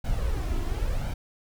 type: noise with flanger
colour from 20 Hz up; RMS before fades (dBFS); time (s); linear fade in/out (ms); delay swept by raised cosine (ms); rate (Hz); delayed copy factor
brown; -27; 0.04-1.14; 10; 1.3 to 3; 0.94; +0.6
effects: none